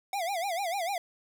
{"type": "tone with vibrato", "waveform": "square", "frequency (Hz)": 733, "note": "F#5", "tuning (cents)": -16, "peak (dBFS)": -30, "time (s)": [0.13, 0.98], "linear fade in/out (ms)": 2, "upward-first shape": "sine", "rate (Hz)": 6.7, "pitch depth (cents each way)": 190, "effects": []}